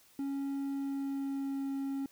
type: tone with pitch glide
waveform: triangle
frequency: 276.6 to 273.6 Hz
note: C#4 to C#4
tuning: -4 to -23 cents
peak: -31 dBFS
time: 0.19-2.06 s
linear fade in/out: 2 ms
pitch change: -19 cents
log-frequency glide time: 0.66-1.72 s
effects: white hiss -63 dBFS RMS until 2.11 s